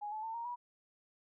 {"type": "tone with pitch steps", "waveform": "sine", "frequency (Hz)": [830.6, 863.4, 897.4, 932.9, 969.7], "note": ["G#5", "A5", "A5", "A#5", "B5"], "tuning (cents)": [0, -33, 34, 1, -32], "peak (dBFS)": -38, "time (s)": [0.01, 0.56], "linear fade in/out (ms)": 20, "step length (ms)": 110, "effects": []}